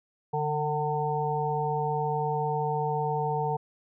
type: harmonic tone with a mistuned harmonic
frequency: 150.6 Hz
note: D3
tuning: 44 cents sharp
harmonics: 1 / 3 / 5 / 6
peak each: -31 / -31 / -31 / -31 dBFS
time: 0.33-3.57 s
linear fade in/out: 10 ms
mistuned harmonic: 1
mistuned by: -37 cents
effects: none